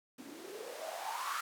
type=noise with band-pass filter sweep; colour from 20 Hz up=blue; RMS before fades=-42 dBFS; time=0.18-1.41 s; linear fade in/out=5 ms; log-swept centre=250 to 1300 Hz; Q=7.1; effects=none